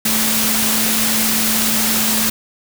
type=tone in noise; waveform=sine; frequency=220 Hz; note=A3; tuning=in tune; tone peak=-22 dBFS; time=0.05-2.3 s; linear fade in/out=5 ms; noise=white; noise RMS=-17 dBFS; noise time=0.05-2.3 s; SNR=-8 dB; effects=none